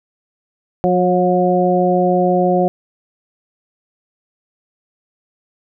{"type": "harmonic tone with a mistuned harmonic", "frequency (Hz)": 180, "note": "F#3", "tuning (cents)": -47, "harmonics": [1, 2, 3, 4], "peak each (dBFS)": [-17, -17, -17, -17], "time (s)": [0.84, 2.68], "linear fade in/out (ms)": 0, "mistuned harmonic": 3, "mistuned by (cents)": 20, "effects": []}